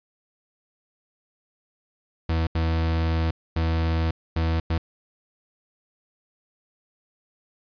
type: tone bursts at uneven times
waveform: 40% pulse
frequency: 81.5 Hz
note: E2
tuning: 19 cents flat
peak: -20 dBFS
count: 5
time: 2.29-2.47 / 2.55-3.31 / 3.56-4.11 / 4.36-4.6 / 4.7-4.78 s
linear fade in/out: 5 ms
effects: resampled to 11025 Hz + 9-bit